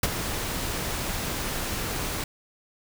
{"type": "noise with ADSR envelope", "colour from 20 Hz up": "pink", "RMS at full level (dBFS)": -20, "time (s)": [0.03, 2.24], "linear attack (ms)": 4, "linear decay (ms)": 32, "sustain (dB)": -10, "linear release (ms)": 3, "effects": []}